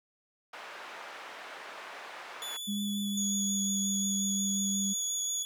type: band-pass noise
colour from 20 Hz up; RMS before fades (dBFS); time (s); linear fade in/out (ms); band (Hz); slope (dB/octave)
white; -45; 0.53-2.57; 5; 550 to 1800; 12
type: tone with vibrato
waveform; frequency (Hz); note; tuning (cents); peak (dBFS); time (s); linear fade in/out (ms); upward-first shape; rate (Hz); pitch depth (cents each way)
sawtooth; 3441; A7; -39; -34; 2.42-5.45; 0; sine; 5.6; 18
type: tone with pitch glide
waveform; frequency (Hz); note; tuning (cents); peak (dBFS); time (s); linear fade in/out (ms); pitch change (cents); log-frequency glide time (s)
sine; 204.5 to 197.65; G#3 to G3; -26 to +15; -31; 2.67-4.94; 20; -59; 2.88-3.67
type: tone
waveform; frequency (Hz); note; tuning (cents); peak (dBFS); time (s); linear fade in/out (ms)
sine; 6730; G#8; +22; -31; 3.17-5.43; 5
effects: none